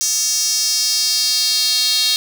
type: tone with high-pass filter sweep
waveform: square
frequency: 249.2 Hz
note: B3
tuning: 16 cents sharp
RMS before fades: -17 dBFS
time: 0.01-2.16 s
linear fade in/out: 0 ms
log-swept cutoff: 6000 to 4000 Hz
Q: 4.5
effects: 7-bit